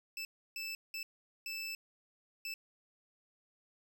25% pulse tone bursts at uneven times, 2637 Hz, E7, in tune, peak -35 dBFS, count 5, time 0.17-0.25 / 0.56-0.75 / 0.94-1.03 / 1.46-1.75 / 2.45-2.54 s, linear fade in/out 2 ms, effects none

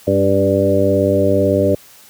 harmonic tone with a mistuned harmonic, 98 Hz, G2, in tune, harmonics 1 / 2 / 3 / 4 / 5 / 6, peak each -19 / -21 / -19 / -19 / -18 / -16 dBFS, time 0.07-1.75 s, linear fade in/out 5 ms, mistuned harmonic 3, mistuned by -24 cents, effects white hiss -44 dBFS RMS until 2.09 s + high-pass 60 Hz 12 dB/octave

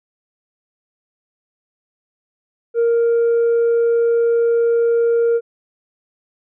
sine tone with tanh clipping, 466.2 Hz, A#4, in tune, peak -13 dBFS, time 2.74-5.41 s, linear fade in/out 50 ms, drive 1 dB, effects none

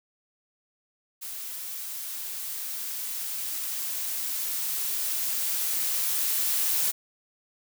blue noise with level ramp, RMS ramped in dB -37 to -25 dBFS, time 1.21-6.92 s, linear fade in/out 20 ms, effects none

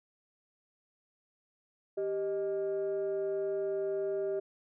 sine tone pair together, 392 / 622.3 Hz, G4 / D#5, 0 / 0 cents, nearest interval minor sixth, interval 800 cents, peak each -30 / -35 dBFS, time 1.97-4.4 s, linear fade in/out 10 ms, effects tanh soft clip ceiling -26 dBFS

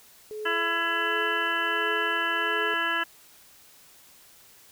sine tone with tremolo, 427.2 Hz, G#4, 49 cents sharp, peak -30 dBFS, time 0.31-2.74 s, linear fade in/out 0 ms, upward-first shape triangle, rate 1.4 Hz, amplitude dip 85%
harmonic tone, 335 Hz, E4, 28 cents sharp, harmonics 1 / 2 / 3 / 4 / 5 / 6 / 8 / 9, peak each -38 / -39 / -33 / -31 / -27 / -38 / -35 / -34 dBFS, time 0.45-3.04 s, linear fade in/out 10 ms
effects white hiss -54 dBFS RMS until 4.71 s

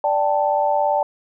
sine chord, D suspended fourth, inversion none, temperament just, 587.3 / 783.1 / 881 Hz, D5 / G5 / A5, 0 / -2 / +2 cents, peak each -20 / -21 / -20 dBFS, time 0.04-1.03 s, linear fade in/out 2 ms, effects none

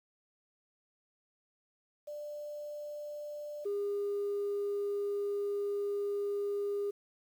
sine tone pair in turn, 592 / 405.7 Hz, D5 / G#4, +14 / -41 cents, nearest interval perfect fifth, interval 655 cents, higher first, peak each -39 / -30 dBFS, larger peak second, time 2.07-3.65 / 3.65-6.91 s, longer second, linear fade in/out 10 ms, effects tanh soft clip ceiling -28 dBFS + 10-bit

